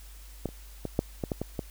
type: clicks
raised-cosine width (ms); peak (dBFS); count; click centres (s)
2; -16 / -30 / -18 / -10 / -16 / -15 / -17 / -17; 8; 0.457 / 0.489 / 0.853 / 0.991 / 1.238 / 1.318 / 1.416 / 1.592
effects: added 50 Hz sine -45 dBFS peak until 1.7 s + white hiss -54 dBFS RMS until 1.7 s